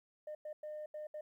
sine tone bursts at uneven times, 607 Hz, D#5, 43 cents flat, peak -40 dBFS, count 5, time 0.27-0.35 / 0.45-0.53 / 0.63-0.86 / 0.94-1.07 / 1.14-1.21 s, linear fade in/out 5 ms, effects tanh soft clip ceiling -39 dBFS + 13-bit

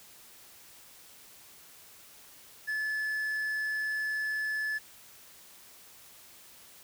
triangle tone, 1728 Hz, A6, 32 cents flat, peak -28 dBFS, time 2.67-4.79 s, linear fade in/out 20 ms, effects white hiss -54 dBFS RMS until 6.83 s

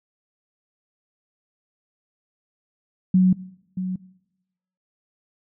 sine tone with echo, 185 Hz, F#3, in tune, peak -12 dBFS, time 3.14-3.33 s, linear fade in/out 5 ms, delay 630 ms, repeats 1, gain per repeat -11 dB, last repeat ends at 3.96 s, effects noise-tail reverb RT60 0.9 s tail -21 dB re dry

